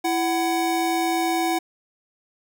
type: tone pair together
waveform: square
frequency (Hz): 332.8 / 747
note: E4 / F#5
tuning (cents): +17 / +16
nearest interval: octave + major second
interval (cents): 1399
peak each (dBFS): -24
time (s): 0.04-1.59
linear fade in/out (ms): 10
effects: none